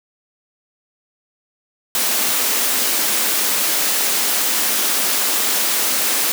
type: high-pass noise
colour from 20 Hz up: white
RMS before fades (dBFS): -18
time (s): 1.95-6.32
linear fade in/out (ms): 0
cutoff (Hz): 190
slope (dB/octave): 96
effects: none